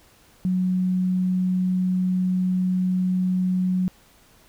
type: tone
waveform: sine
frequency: 183.8 Hz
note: F#3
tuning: 11 cents flat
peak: -19 dBFS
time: 0.45-3.88 s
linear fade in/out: 0 ms
effects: pink hiss -55 dBFS RMS until 4.48 s